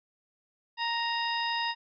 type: harmonic tone with a mistuned harmonic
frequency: 932.3 Hz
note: A#5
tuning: in tune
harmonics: 1 / 2 / 3 / 4 / 5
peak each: -31 / -34 / -36 / -37 / -38 dBFS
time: 0.77-1.75 s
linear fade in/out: 50 ms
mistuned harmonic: 5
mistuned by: +110 cents
effects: none

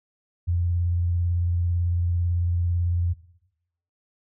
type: tone with vibrato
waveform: sine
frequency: 86.9 Hz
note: F2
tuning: 8 cents flat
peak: -20 dBFS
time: 0.47-3.14 s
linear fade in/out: 20 ms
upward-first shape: triangle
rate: 18 Hz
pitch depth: 31 cents each way
effects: noise-tail reverb RT60 0.8 s tail -17 dB re dry

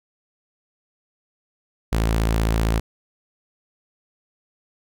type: tone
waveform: sawtooth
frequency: 55.4 Hz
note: A1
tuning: 13 cents sharp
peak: -14 dBFS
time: 1.92-2.8 s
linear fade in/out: 10 ms
effects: none

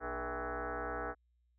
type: tone with frequency modulation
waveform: sine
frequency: 415.3 Hz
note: G#4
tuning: in tune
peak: -36 dBFS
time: 0-1.15 s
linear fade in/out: 50 ms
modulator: 179 Hz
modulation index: 6.7
effects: added 60 Hz sine -70 dBFS peak until 1.58 s

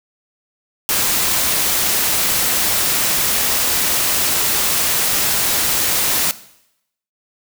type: noise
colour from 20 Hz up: white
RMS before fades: -17 dBFS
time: 0.89-6.31 s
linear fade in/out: 0 ms
effects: noise-tail reverb RT60 0.8 s tail -17 dB re dry

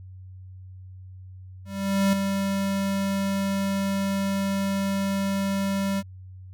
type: tone with ADSR envelope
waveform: square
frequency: 196 Hz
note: G3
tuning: in tune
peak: -18 dBFS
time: 1.65-6.03 s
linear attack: 480 ms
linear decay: 3 ms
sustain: -6 dB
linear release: 43 ms
effects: added 93 Hz sine -40 dBFS peak until 6.53 s

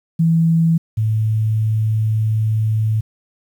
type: tone pair in turn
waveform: sine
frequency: 164.6 / 109.41 Hz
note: E3 / A2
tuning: -2 / -9 cents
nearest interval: perfect fifth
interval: 707 cents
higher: first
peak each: -11 / -14 dBFS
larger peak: first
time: 0.19-0.78 / 0.97-3.01 s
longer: second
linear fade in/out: 10 ms
effects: 8-bit

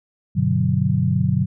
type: chord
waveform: sine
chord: G major seventh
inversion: none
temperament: equal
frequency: 98 / 123.47 / 146.83 / 185 Hz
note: G2 / B2 / D3 / F#3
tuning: 0 / 0 / 0 / 0 cents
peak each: -23 / -21 / -21 / -21 dBFS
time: 0.35-1.46 s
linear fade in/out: 20 ms
effects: none

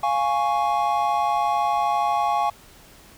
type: chord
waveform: triangle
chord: Db major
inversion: first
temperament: equal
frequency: 698.5 / 830.6 / 1108.7 Hz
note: F5 / Ab5 / Db6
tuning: 0 / 0 / 0 cents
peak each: -23 / -20 / -23 dBFS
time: 0.03-2.5 s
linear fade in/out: 5 ms
effects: pink hiss -49 dBFS RMS until 3.17 s

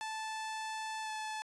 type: tone with pitch glide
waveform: sawtooth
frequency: 876 to 866.4 Hz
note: A5 to A5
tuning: -8 to -27 cents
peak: -34 dBFS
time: 0.01-1.42 s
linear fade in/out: 0 ms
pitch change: -19 cents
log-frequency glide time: 1.03-1.1 s
effects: resampled to 22050 Hz

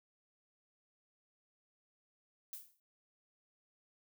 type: noise with exponential decay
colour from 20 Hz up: violet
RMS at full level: -43 dBFS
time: 2.53-2.8 s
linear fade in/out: 1 ms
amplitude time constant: 57 ms
effects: none

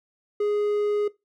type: tone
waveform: triangle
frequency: 415.3 Hz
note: G#4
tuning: in tune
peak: -19 dBFS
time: 0.4-1.08 s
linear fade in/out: 5 ms
effects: noise-tail reverb RT60 0.2 s tail -19 dB re dry

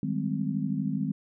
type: chord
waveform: sine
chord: Ab major seventh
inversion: second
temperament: just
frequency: 155.74 / 194.67 / 207.7 / 259.6 Hz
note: Eb3 / G3 / Ab3 / C4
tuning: +2 / -12 / 0 / -13 cents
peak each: -32 dBFS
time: 0.03-1.12 s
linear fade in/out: 2 ms
effects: none

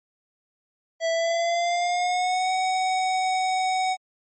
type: tone with pitch glide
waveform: square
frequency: 659.3 to 748.6 Hz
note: E5 to F#5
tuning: 0 to +20 cents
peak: -22 dBFS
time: 1-3.97 s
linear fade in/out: 50 ms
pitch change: +220 cents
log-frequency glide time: 1.11-2.52 s
effects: MP3 32 kbps

